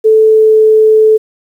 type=tone with pitch glide; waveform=sine; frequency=437.8 to 435.3 Hz; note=A4 to A4; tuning=-9 to -19 cents; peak=-3 dBFS; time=0.04-1.18 s; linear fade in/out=20 ms; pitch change=-10 cents; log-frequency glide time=0.24-0.6 s; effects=7-bit